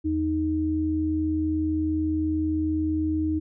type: tone pair together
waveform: sine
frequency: 82.41 / 311.3 Hz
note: E2 / D#4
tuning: 0 / +1 cents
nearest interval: octave + major seventh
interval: 2301 cents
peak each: -29 / -23 dBFS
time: 0.04-3.4 s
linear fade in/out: 20 ms
effects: none